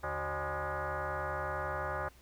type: tone with frequency modulation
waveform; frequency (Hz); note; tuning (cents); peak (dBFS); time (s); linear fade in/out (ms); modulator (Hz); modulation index
sine; 307.6; D#4; -20; -33; 0.03-2.09; 10; 228; 5.7
effects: added 60 Hz sine -59 dBFS peak until 2.21 s + pink hiss -62 dBFS RMS until 2.21 s